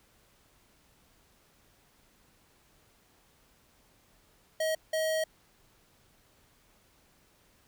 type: tone bursts at uneven times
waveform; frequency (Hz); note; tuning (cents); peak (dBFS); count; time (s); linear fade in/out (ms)
square; 634; D#5; +32; -28; 2; 4.6-4.75 / 4.93-5.24; 5
effects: pink hiss -65 dBFS RMS until 7.67 s